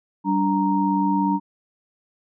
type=tone cluster; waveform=sine; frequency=193.5 / 290.6 / 932 Hz; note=G3 / D4 / A#5; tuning=-22 / -18 / -1 cents; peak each=-22 dBFS; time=0.24-1.4 s; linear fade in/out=50 ms; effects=none